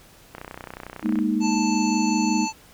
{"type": "click train", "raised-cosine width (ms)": 0.5, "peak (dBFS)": -20, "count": 27, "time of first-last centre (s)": [0.35, 1.189], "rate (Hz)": 31}
{"type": "chord", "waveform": "sine", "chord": "Ab suspended second", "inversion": "none", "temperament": "equal", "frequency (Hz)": [207.7, 233.1, 311.1], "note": ["Ab3", "Bb3", "Eb4"], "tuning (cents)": [0, 0, 0], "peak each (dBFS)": -24, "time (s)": [1.02, 2.48], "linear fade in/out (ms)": 50}
{"type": "harmonic tone", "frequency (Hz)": 880, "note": "A5", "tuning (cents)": 0, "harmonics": [1, 3, 5, 7, 8], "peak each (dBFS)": [-27, -32, -34, -35, -36], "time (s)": [1.4, 2.53], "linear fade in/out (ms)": 50}
{"effects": ["pink hiss -51 dBFS RMS until 2.73 s"]}